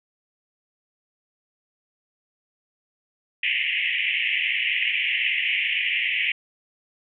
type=band-pass noise; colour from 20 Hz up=white; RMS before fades=-24 dBFS; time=3.43-6.32 s; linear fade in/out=5 ms; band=1900 to 3000 Hz; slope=96 dB/octave; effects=none